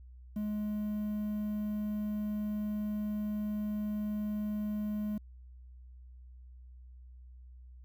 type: tone with quantisation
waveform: triangle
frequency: 210.3 Hz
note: G#3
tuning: 22 cents sharp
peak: -30 dBFS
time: 0.36-5.18 s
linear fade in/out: 5 ms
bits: 10
effects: added 62 Hz sine -49 dBFS peak until 7.84 s